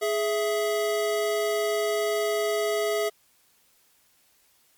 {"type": "tone pair together", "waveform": "square", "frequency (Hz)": [418.7, 661], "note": ["G#4", "E5"], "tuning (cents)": [14, 5], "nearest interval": "minor sixth", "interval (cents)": 791, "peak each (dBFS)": [-26, -28], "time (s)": [0.01, 3.1], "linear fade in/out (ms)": 20, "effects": ["white hiss -63 dBFS RMS until 4.77 s", "MP3 96 kbps"]}